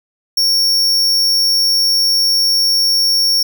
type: tone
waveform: 45% pulse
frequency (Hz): 5500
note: F8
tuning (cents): -27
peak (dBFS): -11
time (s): 0.37-3.43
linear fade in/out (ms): 5
effects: none